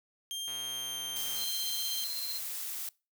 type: tone with pitch glide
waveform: sawtooth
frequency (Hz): 3189 to 3163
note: G7 to G7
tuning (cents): +29 to +15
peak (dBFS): -32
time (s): 0.31-2.04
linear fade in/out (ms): 0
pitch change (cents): -14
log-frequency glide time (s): 0.62-0.99
type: click train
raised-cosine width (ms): 0.3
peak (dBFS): -33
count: 118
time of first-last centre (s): 0.48-1.439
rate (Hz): 122
type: noise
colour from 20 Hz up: blue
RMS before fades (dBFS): -38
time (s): 1.16-2.89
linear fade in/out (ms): 2
type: tone with tremolo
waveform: sine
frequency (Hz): 4135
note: C8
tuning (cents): -21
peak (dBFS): -35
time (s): 1.35-2.41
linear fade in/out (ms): 50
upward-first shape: square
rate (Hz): 16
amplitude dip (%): 40
effects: noise-tail reverb RT60 0.3 s tail -24 dB re dry